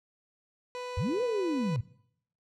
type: tone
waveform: 30% pulse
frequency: 496.4 Hz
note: B4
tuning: 9 cents sharp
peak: -33 dBFS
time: 0.75-1.76 s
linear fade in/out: 0 ms
type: linear two-way sweep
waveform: sine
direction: up then down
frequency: 62.4 to 508 to 100 Hz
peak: -27 dBFS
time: 0.97-1.81 s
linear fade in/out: 5 ms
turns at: 1.23 s
effects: noise-tail reverb RT60 0.7 s tail -21 dB re dry + low-pass 6000 Hz 12 dB/octave